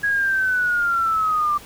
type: linear sweep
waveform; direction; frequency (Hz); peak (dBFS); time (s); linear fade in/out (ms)
sine; down; 1661.2 to 1174.7; -17; 0.03-1.58; 10
effects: pink hiss -42 dBFS RMS until 1.65 s